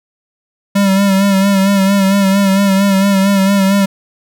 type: tone with vibrato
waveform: square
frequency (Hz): 196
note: G3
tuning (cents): 0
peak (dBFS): -9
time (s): 0.75-3.86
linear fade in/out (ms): 10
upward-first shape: sine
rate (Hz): 4.4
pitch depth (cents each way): 43
effects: none